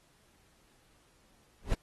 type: noise with exponential growth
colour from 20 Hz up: brown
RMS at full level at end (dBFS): -22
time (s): 1.61-1.74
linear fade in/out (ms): 5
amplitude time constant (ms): 27
effects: pink hiss -67 dBFS RMS until 1.82 s + AAC 32 kbps